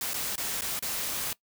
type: noise with dropouts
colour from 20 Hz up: white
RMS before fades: -32 dBFS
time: 0.01-1.33 s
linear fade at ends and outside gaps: 2 ms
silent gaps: 0.135-0.141 / 0.357-0.379 / 0.61-0.619 / 0.792-0.824 s
effects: noise-tail reverb RT60 0.1 s tail -21 dB re dry